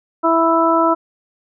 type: harmonic tone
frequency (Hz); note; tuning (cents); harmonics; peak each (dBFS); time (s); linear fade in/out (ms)
329.6; E4; 0; 1 / 2 / 3 / 4; -17 / -17 / -17 / -17; 0.23-0.95; 20
effects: none